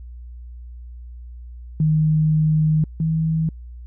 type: tone pair in turn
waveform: sine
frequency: 155.56 / 160.3 Hz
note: D#3 / E3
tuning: 0 / -48 cents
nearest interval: minor second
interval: 52 cents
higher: second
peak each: -14 / -17 dBFS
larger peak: first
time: 1.8-2.84 / 3-3.49 s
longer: first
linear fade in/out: 2 ms
effects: added 60 Hz sine -34 dBFS peak until 3.86 s